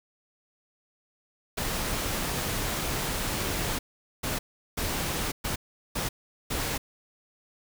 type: noise bursts at uneven times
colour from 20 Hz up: pink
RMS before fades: -30 dBFS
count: 6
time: 1.57-3.79 / 4.23-4.39 / 4.77-5.32 / 5.44-5.56 / 5.95-6.09 / 6.5-6.78 s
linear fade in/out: 10 ms
effects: none